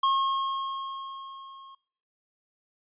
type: tone with level ramp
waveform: square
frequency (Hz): 1081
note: C#6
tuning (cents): -44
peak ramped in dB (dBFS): -21 to -47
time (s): 0.03-1.75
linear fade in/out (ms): 5
effects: noise-tail reverb RT60 0.6 s tail -22 dB re dry + resampled to 8000 Hz